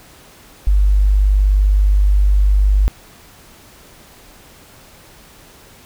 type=tone; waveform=sine; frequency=49.68 Hz; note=G1; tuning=24 cents sharp; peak=-9 dBFS; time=0.67-2.88 s; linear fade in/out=0 ms; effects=pink hiss -44 dBFS RMS until 5.85 s